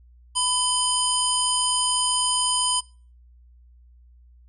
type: harmonic tone with a mistuned harmonic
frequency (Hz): 994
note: B5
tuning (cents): +11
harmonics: 1 / 3 / 5 / 7 / 9 / 10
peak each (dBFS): -27 / -26 / -29 / -34 / -24 / -32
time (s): 0.35-2.81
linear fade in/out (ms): 20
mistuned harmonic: 3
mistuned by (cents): +48
effects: noise-tail reverb RT60 0.4 s tail -25 dB re dry + added 60 Hz sine -49 dBFS peak until 4.48 s